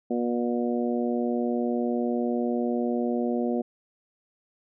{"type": "harmonic tone", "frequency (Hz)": 120, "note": "B2", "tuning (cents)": -49, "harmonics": [2, 3, 4, 5, 6], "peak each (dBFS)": [-26, -30, -32, -34, -36], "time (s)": [0.1, 3.62], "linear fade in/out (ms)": 10, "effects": []}